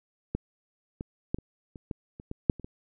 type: clicks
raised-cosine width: 3 ms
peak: -15 / -22 / -14 / -28 / -30 / -20 / -29 / -22 / -6 / -29 / -27 dBFS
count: 11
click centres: 0.35 / 1.009 / 1.345 / 1.386 / 1.758 / 1.912 / 2.199 / 2.314 / 2.498 / 2.597 / 2.645 s
effects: none

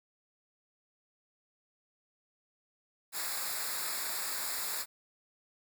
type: noise with comb filter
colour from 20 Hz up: white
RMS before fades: -36 dBFS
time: 3.12-4.86 s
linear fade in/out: 50 ms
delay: 0.33 ms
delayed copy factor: -0.8
effects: none

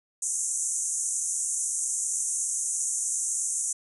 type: band-pass noise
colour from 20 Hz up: pink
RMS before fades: -29 dBFS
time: 0.22-3.73 s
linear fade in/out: 5 ms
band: 6200 to 10000 Hz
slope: 96 dB/octave
effects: none

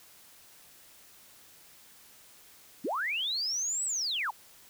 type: linear two-way sweep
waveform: sine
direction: up then down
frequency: 185 to 8080 to 725 Hz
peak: -29 dBFS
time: 2.84-4.31 s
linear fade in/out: 10 ms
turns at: 3.85 s
effects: white hiss -56 dBFS RMS until 4.69 s

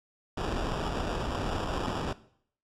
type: noise with sample-and-hold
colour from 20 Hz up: pink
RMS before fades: -32 dBFS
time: 0.37-2.13 s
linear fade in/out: 5 ms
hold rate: 2100 Hz
effects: noise-tail reverb RT60 0.6 s tail -17 dB re dry + low-pass 6000 Hz 12 dB/octave

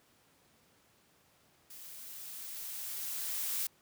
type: noise with level ramp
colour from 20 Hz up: blue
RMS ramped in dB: -50 to -34 dBFS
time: 1.7-3.67 s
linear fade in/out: 5 ms
effects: pink hiss -67 dBFS RMS until 3.81 s + high-pass 100 Hz 12 dB/octave

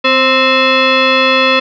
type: tone with frequency modulation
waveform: sine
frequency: 1045 Hz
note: C6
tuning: 2 cents flat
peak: -7 dBFS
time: 0.04-1.6 s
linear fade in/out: 10 ms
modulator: 786 Hz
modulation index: 3.2
effects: none

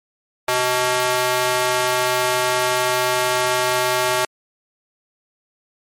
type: tone with high-pass filter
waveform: square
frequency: 125.7 Hz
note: B2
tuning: 31 cents sharp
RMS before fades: -19 dBFS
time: 0.48-4.25 s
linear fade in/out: 2 ms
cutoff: 640 Hz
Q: 0.91
effects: MP3 64 kbps

